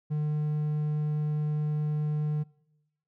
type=tone; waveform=triangle; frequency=150.8 Hz; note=D3; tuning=46 cents sharp; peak=-24 dBFS; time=0.1-2.44 s; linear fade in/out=20 ms; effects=noise-tail reverb RT60 0.9 s tail -23 dB re dry